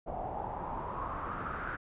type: noise with low-pass filter sweep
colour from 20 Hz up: pink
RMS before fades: -38 dBFS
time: 0.06-1.77 s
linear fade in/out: 20 ms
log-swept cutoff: 710 to 1500 Hz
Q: 6.1
effects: resampled to 8000 Hz

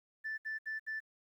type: tone bursts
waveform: sine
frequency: 1760 Hz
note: A6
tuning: in tune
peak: -35 dBFS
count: 4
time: 0.24-1.004 s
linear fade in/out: 20 ms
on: 140 ms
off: 68 ms
effects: tanh soft clip ceiling -33 dBFS + 12-bit

